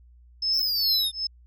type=tone with tremolo; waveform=sine; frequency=5220 Hz; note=E8; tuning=18 cents flat; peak=-20 dBFS; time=0.42-1.27 s; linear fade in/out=5 ms; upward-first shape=triangle; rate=2.5 Hz; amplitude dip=100%
type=exponential sweep; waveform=square; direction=down; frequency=5588 to 3589 Hz; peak=-24 dBFS; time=0.52-1.12 s; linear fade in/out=50 ms
effects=added 60 Hz sine -50 dBFS peak until 1.46 s